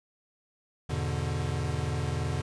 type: chord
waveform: square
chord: E dominant seventh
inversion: none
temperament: equal with one note detuned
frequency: 82.41 / 102.4 / 123.47 / 146.83 Hz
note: E2 / G#2 / B2 / D3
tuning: 0 / -24 / 0 / 0 cents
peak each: -34 / -37 / -35 / -34 dBFS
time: 0.89-2.42 s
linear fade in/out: 10 ms
effects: resampled to 22050 Hz + 10-bit